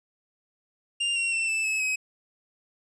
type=tone with pitch steps; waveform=45% pulse; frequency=2794 / 2741 / 2689 / 2639 / 2589 / 2540 Hz; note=F7 / F7 / E7 / E7 / E7 / D#7; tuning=0 / -33 / +34 / +1 / -32 / +35 cents; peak=-24 dBFS; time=1-1.96 s; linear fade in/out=10 ms; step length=160 ms; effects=resampled to 22050 Hz